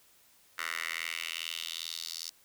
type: tone with high-pass filter sweep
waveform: 10% pulse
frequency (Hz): 82.41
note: E2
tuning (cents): 0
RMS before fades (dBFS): -38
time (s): 0.58-2.3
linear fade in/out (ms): 5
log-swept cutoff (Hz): 1600 to 5000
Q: 3
effects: white hiss -63 dBFS RMS until 2.44 s